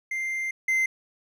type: tone pair in turn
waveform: triangle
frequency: 2093 / 2075 Hz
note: C7 / C7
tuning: 0 / -15 cents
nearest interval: unison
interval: 15 cents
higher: first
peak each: -25 / -19 dBFS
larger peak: second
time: 0.11-0.51 / 0.68-0.86 s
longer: first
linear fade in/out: 5 ms
effects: none